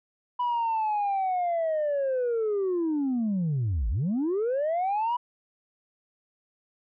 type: linear two-way sweep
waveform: sine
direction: down then up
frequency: 987.8 to 48.13 to 987.8 Hz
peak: -22 dBFS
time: 0.39-5.17 s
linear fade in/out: 10 ms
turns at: 3.89 s
effects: tanh soft clip ceiling -22 dBFS